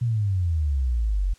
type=exponential sweep; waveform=sine; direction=down; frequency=123 to 43.65 Hz; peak=-20 dBFS; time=0.01-1.34 s; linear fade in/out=10 ms; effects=white hiss -57 dBFS RMS until 1.38 s + low-pass 8000 Hz 12 dB/octave